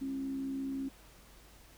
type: tone with frequency modulation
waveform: sine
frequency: 270.2 Hz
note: C#4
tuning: 44 cents flat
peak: -34 dBFS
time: 0.01-0.89 s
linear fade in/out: 10 ms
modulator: 65.7 Hz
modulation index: 0.33
effects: added 50 Hz sine -59 dBFS peak until 1.77 s + pink hiss -59 dBFS RMS until 1.77 s